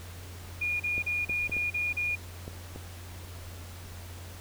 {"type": "tone bursts", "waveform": "sine", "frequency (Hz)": 2434, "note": "D#7", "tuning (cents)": -39, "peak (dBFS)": -27, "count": 7, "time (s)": [0.61, 2.156], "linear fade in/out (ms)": 10, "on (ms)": 190, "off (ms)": 36}
{"type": "clicks", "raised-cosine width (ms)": 2, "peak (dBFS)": -26, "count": 6, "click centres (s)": [0.98, 1.296, 1.496, 1.567, 2.479, 2.76]}
{"effects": ["added 88 Hz sine -42 dBFS peak until 4.4 s", "pink hiss -48 dBFS RMS until 4.4 s"]}